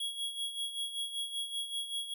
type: tone with tremolo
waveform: square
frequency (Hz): 3322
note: G#7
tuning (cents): 0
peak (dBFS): -33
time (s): 0-2.14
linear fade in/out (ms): 5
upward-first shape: sine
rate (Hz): 5.2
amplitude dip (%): 65
effects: none